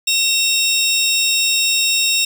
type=tone pair together; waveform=25% pulse; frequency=2716 / 3740 Hz; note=F7 / A#7; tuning=-49 / +5 cents; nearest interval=tritone; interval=554 cents; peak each=-13 dBFS; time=0.07-2.25 s; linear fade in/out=5 ms; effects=none